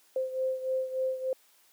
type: beating tone pair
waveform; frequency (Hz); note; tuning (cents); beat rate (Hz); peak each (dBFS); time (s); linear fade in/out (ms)
sine; 520 / 523.4; C5 / C5; -11 / 0; 3.4; -29 / -34; 0.16-1.33; 2
effects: white hiss -63 dBFS RMS until 1.72 s + high-pass 300 Hz 12 dB/octave